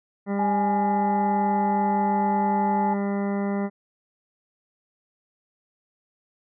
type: harmonic tone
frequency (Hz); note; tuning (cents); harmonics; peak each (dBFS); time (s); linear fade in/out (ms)
200; G3; +35; 1 / 2 / 3 / 4 / 5 / 6 / 7 / 9 / 10; -24 / -31 / -34 / -36 / -41 / -43 / -44 / -46 / -44; 0.26-3.7; 50
type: tone with pitch glide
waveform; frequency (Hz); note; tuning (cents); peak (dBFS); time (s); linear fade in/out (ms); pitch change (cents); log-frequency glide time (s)
sine; 831 to 851.9; G#5 to G#5; +1 to +44; -22; 0.39-2.94; 5; +43; 0.51-2.52
effects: none